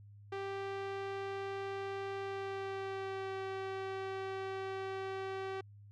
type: tone with pitch glide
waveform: sawtooth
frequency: 392 to 384.6 Hz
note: G4 to G4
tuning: 0 to -33 cents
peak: -34 dBFS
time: 0.32-5.61 s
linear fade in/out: 5 ms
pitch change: -33 cents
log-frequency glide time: 2.22-3.37 s
effects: added 102 Hz sine -53 dBFS peak until 5.91 s + low-pass 3000 Hz 12 dB/octave